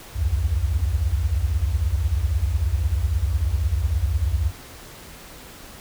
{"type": "tone cluster", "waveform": "sine", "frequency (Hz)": [61.5, 71.5, 87.7], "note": ["B1", "D2", "F2"], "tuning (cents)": [-7, -46, 8], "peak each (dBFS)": [-24, -23, -23], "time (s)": [0.15, 4.52], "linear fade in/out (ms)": 20, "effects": ["pink hiss -42 dBFS RMS until 5.8 s"]}